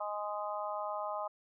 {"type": "harmonic tone", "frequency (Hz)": 207.7, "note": "G#3", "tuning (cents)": 0, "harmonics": [3, 4, 5, 6], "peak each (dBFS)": [-39, -40, -41, -42], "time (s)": [0, 1.28], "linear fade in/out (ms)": 10, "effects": []}